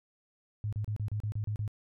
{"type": "tone bursts", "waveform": "sine", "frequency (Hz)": 105.6, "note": "G#2", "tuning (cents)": 29, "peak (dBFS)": -30, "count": 9, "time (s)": [0.64, 1.678], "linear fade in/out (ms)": 0, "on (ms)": 86, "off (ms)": 33, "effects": []}